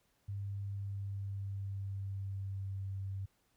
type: tone with pitch glide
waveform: sine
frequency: 99.9 to 97.06 Hz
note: G2 to G2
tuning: +33 to -17 cents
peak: -37 dBFS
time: 0.28-3.26 s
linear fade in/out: 10 ms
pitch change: -50 cents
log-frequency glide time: 0.43-2.81 s
effects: pink hiss -75 dBFS RMS until 3.56 s